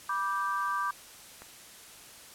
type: chord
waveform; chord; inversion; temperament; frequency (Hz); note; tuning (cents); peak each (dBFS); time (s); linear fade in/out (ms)
sine; G major; first; just; 980 / 1176 / 1568; B5 / D6 / G6; -14 / +2 / 0; -35 / -30 / -35; 0.09-0.91; 5
type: click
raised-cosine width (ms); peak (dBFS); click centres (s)
0.5; -31; 1.42
effects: white hiss -50 dBFS RMS until 2.34 s + low-pass 12000 Hz 12 dB/octave